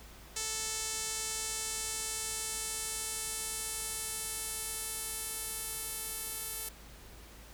sawtooth tone with band-pass filter sweep, 440 Hz, A4, in tune, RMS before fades -38 dBFS, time 0.36-6.69 s, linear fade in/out 5 ms, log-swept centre 7200 to 12000 Hz, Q 1.7, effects added 53 Hz sine -53 dBFS peak until 7.53 s + pink hiss -54 dBFS RMS until 7.53 s

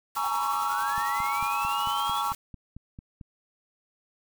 white noise with tremolo, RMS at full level -39 dBFS, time 0.15-2.35 s, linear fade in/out 2 ms, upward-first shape triangle, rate 11 Hz, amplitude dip 50%
triangle chord, A# half-diminished seventh, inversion third, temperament just, 839.1 / 932.3 / 1118.8 / 1342.6 Hz, G#5 / A#5 / C#6 / E6, +18 / 0 / +16 / +31 cents, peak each -30 / -31 / -28 / -30 dBFS, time 0.16-2.33 s, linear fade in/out 10 ms
sine linear sweep, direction up, 752 to 3445 Hz, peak -34 dBFS, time 0.23-2.22 s, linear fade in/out 10 ms
click train, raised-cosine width 5 ms, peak -29 dBFS, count 11, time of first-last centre 0.98-3.212 s, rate 4.48 Hz
effects none

